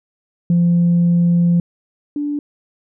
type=tone pair in turn; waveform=sine; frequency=172.6 / 291.8 Hz; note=F3 / D4; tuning=-20 / -11 cents; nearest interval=major sixth; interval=909 cents; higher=second; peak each=-9 / -18 dBFS; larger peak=first; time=0.5-1.6 / 2.16-2.39 s; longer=first; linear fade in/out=2 ms; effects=tanh soft clip ceiling -8 dBFS